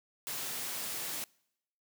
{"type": "high-pass noise", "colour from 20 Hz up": "white", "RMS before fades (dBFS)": -38, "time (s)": [0.27, 1.24], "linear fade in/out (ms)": 0, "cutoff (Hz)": 110, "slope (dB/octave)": 12, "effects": ["noise-tail reverb RT60 0.8 s tail -26 dB re dry"]}